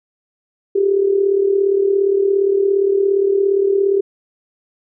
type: tone with amplitude modulation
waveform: sine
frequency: 394.8 Hz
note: G4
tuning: 12 cents sharp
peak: -9 dBFS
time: 0.75-4.01 s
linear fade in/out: 10 ms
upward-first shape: sine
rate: 37.3 Hz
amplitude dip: 65%
effects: none